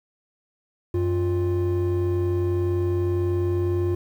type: tone pair together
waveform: triangle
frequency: 92.99 / 351.1 Hz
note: F#2 / F4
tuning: +9 / +9 cents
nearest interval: octave + major seventh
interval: 2300 cents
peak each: -20 dBFS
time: 0.94-3.95 s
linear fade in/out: 5 ms
effects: tanh soft clip ceiling -15 dBFS + 9-bit